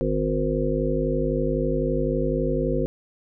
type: harmonic tone with a mistuned harmonic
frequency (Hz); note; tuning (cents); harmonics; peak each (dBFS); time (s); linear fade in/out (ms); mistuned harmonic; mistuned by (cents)
51.91; G#1; 0; 1 / 3 / 5 / 7 / 9 / 10; -28 / -28 / -28 / -28 / -28 / -28; 0.01-2.86; 0; 1; -47
effects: none

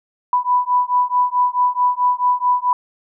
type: beating tone pair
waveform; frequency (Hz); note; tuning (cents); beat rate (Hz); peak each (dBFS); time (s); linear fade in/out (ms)
sine; 987.8 / 992.4; B5 / B5; 0 / +8; 4.6; -17; 0.33-2.73; 2
effects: none

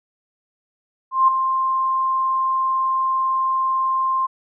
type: tone with ADSR envelope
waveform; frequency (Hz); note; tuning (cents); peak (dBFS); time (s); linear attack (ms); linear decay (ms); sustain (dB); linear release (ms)
sine; 1053; C6; +11; -9; 1.11-4.27; 170; 6; -8; 17
effects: none

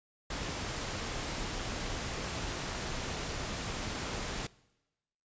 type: noise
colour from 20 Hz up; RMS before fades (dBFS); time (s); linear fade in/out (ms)
pink; -37; 0.3-4.47; 5
effects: noise-tail reverb RT60 1.0 s tail -22 dB re dry + resampled to 16000 Hz

